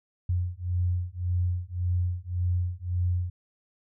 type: beating tone pair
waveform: sine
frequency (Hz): 88.3 / 90.1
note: F2 / F#2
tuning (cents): +20 / -45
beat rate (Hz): 1.8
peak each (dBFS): -28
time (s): 0.29-3.3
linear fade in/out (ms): 5
effects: none